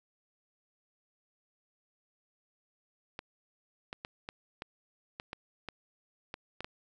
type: clicks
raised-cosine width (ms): 0.3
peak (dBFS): -23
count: 11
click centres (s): 3.191 / 3.929 / 4.049 / 4.289 / 4.621 / 5.199 / 5.331 / 5.687 / 6.341 / 6.606 / 6.645
effects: none